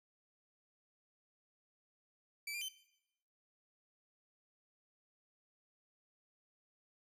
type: tone with pitch steps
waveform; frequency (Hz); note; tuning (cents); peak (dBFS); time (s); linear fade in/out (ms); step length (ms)
sawtooth; 2314 / 2400 / 3078; D7 / D7 / G7; -26 / +37 / -32; -37; 2.47-2.686; 5; 72
effects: noise-tail reverb RT60 0.8 s tail -17 dB re dry